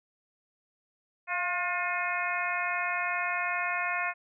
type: harmonic tone with a mistuned harmonic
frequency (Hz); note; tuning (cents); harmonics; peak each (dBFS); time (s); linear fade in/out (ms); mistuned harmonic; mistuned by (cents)
357.5; F4; +41; 2 / 3 / 4 / 5 / 6 / 7; -35 / -35 / -35 / -35 / -35 / -35; 1.27-4.14; 50; 2; -36
effects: none